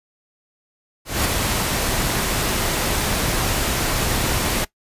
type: noise with ADSR envelope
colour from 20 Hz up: pink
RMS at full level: -18 dBFS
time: 1.05-4.65 s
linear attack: 200 ms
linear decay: 4 ms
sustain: -3 dB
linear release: 11 ms
effects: noise-tail reverb RT60 0.1 s tail -19 dB re dry + resampled to 32000 Hz